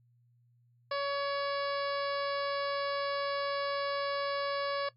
harmonic tone with a mistuned harmonic, 563 Hz, C#5, 27 cents sharp, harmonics 1 / 2 / 3 / 4 / 5 / 6 / 7 / 8 / 9, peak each -33 / -35 / -40 / -46 / -48 / -49 / -48 / -46 / -47 dBFS, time 0.91-4.89 s, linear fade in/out 5 ms, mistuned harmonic 7, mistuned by +18 cents, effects noise-tail reverb RT60 0.1 s tail -18 dB re dry + added 120 Hz sine -64 dBFS peak until 4.96 s

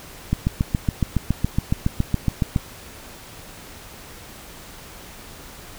click train, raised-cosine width 5 ms, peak -6 dBFS, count 17, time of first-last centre 0.33-2.562 s, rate 7.17 Hz, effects pink hiss -41 dBFS RMS until 5.78 s

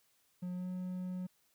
triangle tone with pitch glide, 180 to 182.72 Hz, F#3 to F#3, -47 to -21 cents, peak -35 dBFS, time 0.42-1.27 s, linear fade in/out 10 ms, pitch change +26 cents, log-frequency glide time 0.53-0.68 s, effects white hiss -73 dBFS RMS until 1.54 s

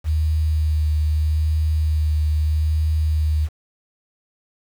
sine tone with vibrato, 77.2 Hz, D#2, 13 cents flat, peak -16 dBFS, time 0.04-3.49 s, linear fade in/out 50 ms, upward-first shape sine, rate 0.79 Hz, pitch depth 18 cents each way, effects 7-bit

